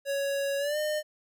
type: tone with pitch glide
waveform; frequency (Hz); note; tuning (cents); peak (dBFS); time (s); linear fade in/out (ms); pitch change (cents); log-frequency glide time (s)
square; 557 to 607.4; C#5 to D#5; +8 to -42; -28; 0.05-1.03; 50; +150; 0.58-0.78
effects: none